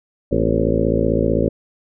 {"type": "harmonic tone with a mistuned harmonic", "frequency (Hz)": 55.6, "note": "A1", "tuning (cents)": 19, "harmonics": [1, 2, 3, 4, 5, 6, 7, 8, 9, 10], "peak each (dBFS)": [-24, -24, -24, -24, -24, -24, -24, -24, -24, -24], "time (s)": [0.31, 1.49], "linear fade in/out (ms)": 10, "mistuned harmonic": 5, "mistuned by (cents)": -93, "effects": []}